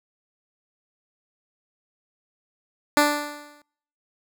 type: tone with exponential decay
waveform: 10% pulse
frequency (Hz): 293.9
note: D4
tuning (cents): +1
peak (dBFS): -5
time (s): 2.97-3.62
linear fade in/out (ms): 1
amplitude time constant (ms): 140
effects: noise-tail reverb RT60 0.7 s tail -26 dB re dry